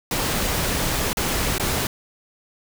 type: noise with dropouts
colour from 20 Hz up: pink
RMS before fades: -23 dBFS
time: 0.11-1.87 s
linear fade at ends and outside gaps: 2 ms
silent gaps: 1.131-1.17 / 1.582-1.597 s
effects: none